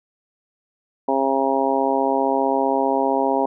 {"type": "harmonic tone", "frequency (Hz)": 135.3, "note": "C#3", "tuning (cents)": -42, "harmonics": [2, 3, 4, 5, 6, 7], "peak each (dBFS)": [-24, -24, -24, -24, -24, -24], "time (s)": [1.08, 3.46], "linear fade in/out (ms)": 5, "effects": []}